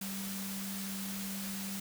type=tone in noise; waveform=sine; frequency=195.1 Hz; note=G3; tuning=8 cents flat; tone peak=-39 dBFS; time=0.01-1.8 s; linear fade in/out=5 ms; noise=white; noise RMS=-42 dBFS; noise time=0.01-1.8 s; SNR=0 dB; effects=none